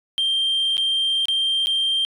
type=tone with dropouts; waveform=sine; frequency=3169 Hz; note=G7; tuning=18 cents sharp; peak=-16 dBFS; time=0.18-2.05 s; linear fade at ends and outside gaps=0 ms; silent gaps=0.769-0.779 / 1.255-1.284 / 1.66-1.67 s; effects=tanh soft clip ceiling -16 dBFS